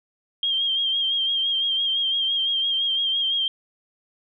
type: tone with vibrato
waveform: sine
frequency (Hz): 3206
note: G7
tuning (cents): +38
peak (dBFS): -20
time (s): 0.43-3.48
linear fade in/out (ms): 2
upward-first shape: sine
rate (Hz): 5.9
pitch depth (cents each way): 42
effects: none